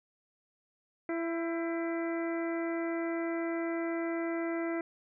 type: harmonic tone with a mistuned harmonic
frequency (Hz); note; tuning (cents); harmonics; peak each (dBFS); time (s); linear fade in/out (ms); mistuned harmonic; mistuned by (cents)
334; E4; +23; 1 / 2 / 3 / 4 / 5 / 6 / 7; -32 / -38 / -48 / -45 / -47 / -43 / -51; 1.09-4.81; 2; 5; -72
effects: none